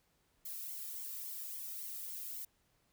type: noise with flanger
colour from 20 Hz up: violet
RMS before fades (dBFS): -44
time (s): 0.45-2.45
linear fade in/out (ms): 5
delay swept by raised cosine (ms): 0.91 to 1.64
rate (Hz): 3.6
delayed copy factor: +0.7
effects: pink hiss -75 dBFS RMS until 2.92 s